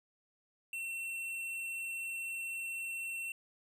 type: tone with tanh clipping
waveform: triangle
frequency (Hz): 2708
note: E7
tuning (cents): +46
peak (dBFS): -39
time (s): 0.73-3.32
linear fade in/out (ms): 2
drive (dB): 16
effects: none